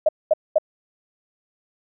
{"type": "tone bursts", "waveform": "sine", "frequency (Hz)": 620, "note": "D#5", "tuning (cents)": -6, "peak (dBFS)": -12, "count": 3, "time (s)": [0.06, 0.584], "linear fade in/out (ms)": 5, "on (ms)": 28, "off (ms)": 220, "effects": []}